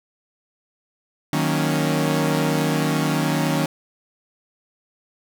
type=chord; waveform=sawtooth; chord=D# minor seventh; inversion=none; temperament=equal; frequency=155.56 / 185 / 233.1 / 277.2 Hz; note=D#3 / F#3 / A#3 / C#4; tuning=0 / 0 / 0 / 0 cents; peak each=-18 / -23 / -23 / -20 dBFS; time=1.33-3.66 s; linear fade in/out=2 ms; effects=none